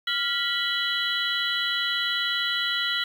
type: tone cluster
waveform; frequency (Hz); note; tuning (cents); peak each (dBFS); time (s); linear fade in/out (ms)
sine; 1394 / 1953 / 2980 / 3301 / 3971; F6 / B6 / F#7 / G#7 / B7; -4 / -20 / +12 / -11 / +9; -30; 0.07-3.04; 5
effects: 8-bit